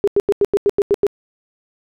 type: tone bursts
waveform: sine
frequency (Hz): 404.5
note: G#4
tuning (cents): -46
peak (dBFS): -10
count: 9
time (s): 0.04-1.067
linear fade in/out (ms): 0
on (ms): 35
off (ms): 89
effects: none